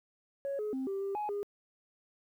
sine tone with pitch steps, 555 / 423.3 / 263.5 / 391.3 / 394.6 / 839 / 407.5 Hz, C#5 / G#4 / C4 / G4 / G4 / G#5 / G#4, +2 / +33 / +12 / -3 / +11 / +17 / -33 cents, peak -31 dBFS, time 0.45-1.43 s, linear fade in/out 0 ms, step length 140 ms, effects tanh soft clip ceiling -30 dBFS + 11-bit

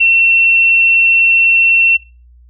sine tone, 2708 Hz, E7, 46 cents sharp, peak -7 dBFS, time 0-1.97 s, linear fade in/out 10 ms, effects noise-tail reverb RT60 0.3 s tail -18 dB re dry + added 60 Hz sine -40 dBFS peak until 2.49 s

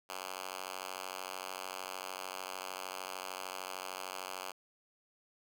5% pulse tone with high-pass filter, 93.3 Hz, F#2, 15 cents sharp, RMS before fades -43 dBFS, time 0.09-4.52 s, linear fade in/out 10 ms, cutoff 750 Hz, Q 0.56, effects none

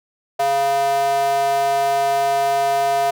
square tone with high-pass filter, 138.59 Hz, C#3, in tune, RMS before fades -18 dBFS, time 0.39-3.11 s, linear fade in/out 10 ms, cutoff 630 Hz, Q 9.8, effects none

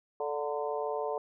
harmonic tone with a mistuned harmonic, 146.4 Hz, D3, 5 cents flat, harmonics 3 / 4 / 5 / 6 / 7, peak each -34 / -36 / -38 / -40 / -41 dBFS, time 0.2-1.18 s, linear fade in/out 2 ms, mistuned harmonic 6, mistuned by +64 cents, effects none

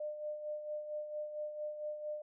sine tone with tremolo, 602 Hz, D5, 43 cents sharp, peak -36 dBFS, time 0-2.22 s, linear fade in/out 5 ms, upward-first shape sine, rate 4.4 Hz, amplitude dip 55%, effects none

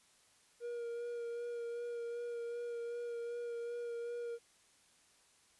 triangle tone with vibrato, 473.2 Hz, A#4, 26 cents sharp, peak -37 dBFS, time 0.6-4.39 s, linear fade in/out 50 ms, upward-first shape sine, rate 2.6 Hz, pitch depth 18 cents each way, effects white hiss -68 dBFS RMS until 5.59 s + resampled to 24000 Hz

